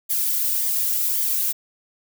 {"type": "noise with flanger", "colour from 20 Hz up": "violet", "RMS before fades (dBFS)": -22, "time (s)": [0.09, 1.53], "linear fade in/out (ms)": 20, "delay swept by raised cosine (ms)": [0.72, 2.32], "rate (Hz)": 1.8, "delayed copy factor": -0.6, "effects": []}